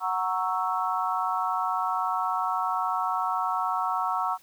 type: chord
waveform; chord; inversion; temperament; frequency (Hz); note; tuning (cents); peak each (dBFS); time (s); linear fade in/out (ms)
sine; F# dominant seventh; none; equal; 740 / 932.3 / 1108.7 / 1318.5; F#5 / A#5 / C#6 / E6; 0 / 0 / 0 / 0; -30; 0-4.38; 50
effects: white hiss -58 dBFS RMS until 4.42 s